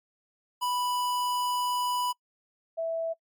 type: tone pair in turn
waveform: square / sine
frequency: 987.8 / 657.5 Hz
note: B5 / E5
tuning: 0 / -5 cents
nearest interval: perfect fifth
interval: 705 cents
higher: first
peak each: -27 dBFS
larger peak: neither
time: 0.61-2.13 / 2.77-3.14 s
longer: first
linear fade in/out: 20 ms
effects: noise-tail reverb RT60 0.1 s tail -25 dB re dry + MP3 96 kbps